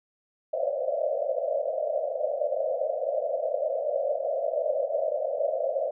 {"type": "band-pass noise", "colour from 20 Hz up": "pink", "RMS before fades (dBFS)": -28, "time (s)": [0.53, 5.91], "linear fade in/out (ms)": 5, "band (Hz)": [520, 660], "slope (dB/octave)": 96, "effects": []}